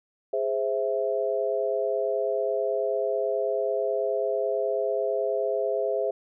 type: chord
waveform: sine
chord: Ab augmented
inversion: none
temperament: equal with one note detuned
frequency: 414.1 / 523.3 / 659.3 Hz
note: Ab4 / C5 / E5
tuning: -5 / 0 / 0 cents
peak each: -28 dBFS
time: 0.33-6.11 s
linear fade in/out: 5 ms
effects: none